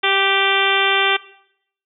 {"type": "harmonic tone with a mistuned harmonic", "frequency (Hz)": 392, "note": "G4", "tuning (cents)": 0, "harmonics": [1, 2, 3, 4, 5, 6, 7, 8, 9], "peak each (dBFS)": [-23, -23, -23, -23, -23, -23, -23, -23, -23], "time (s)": [0.03, 1.17], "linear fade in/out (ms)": 10, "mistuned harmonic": 4, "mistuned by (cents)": -18, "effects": ["noise-tail reverb RT60 0.7 s tail -18 dB re dry"]}